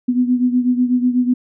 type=beating tone pair; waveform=sine; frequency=246.9 / 255 Hz; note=B3 / C4; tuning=0 / -44 cents; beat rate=8.1 Hz; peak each=-14 / -19 dBFS; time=0.08-1.34 s; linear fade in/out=10 ms; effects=none